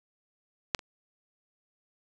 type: clicks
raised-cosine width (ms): 0.2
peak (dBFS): -7 / -27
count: 2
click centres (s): 0.748 / 0.792
effects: none